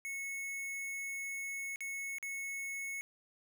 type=tone with dropouts; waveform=square; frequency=2198 Hz; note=C#7; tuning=15 cents flat; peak=-39 dBFS; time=0.05-3.01 s; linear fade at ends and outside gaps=0 ms; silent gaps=1.759-1.806 / 2.184-2.227 s; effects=none